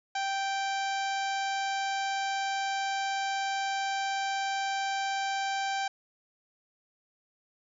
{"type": "harmonic tone", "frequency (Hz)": 783, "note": "G5", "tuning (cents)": -2, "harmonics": [1, 2, 3, 4, 5, 6, 7, 8, 9], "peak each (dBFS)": [-30, -36, -40, -42, -44, -46, -47, -48, -49], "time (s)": [0.15, 5.88], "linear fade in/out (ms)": 5, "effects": []}